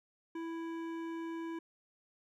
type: tone with hard clipping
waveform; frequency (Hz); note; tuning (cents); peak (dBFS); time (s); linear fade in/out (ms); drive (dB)
sine; 330.3; E4; +4; -40; 0.35-1.59; 5; 13
effects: none